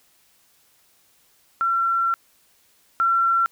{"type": "tone pair in turn", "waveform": "sine", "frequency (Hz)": [1358, 1358], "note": ["F6", "F6"], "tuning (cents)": [-49, -49], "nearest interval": "unison", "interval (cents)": 0, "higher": "neither", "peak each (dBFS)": [-18, -16], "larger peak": "second", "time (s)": [[1.61, 2.14], [3, 3.46]], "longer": "first", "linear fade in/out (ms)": 0, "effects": ["white hiss -60 dBFS RMS until 3.51 s"]}